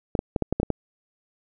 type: clicks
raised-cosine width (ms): 2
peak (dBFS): -9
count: 8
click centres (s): 0.152 / 0.191 / 0.362 / 0.423 / 0.526 / 0.6 / 0.631 / 0.703
effects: none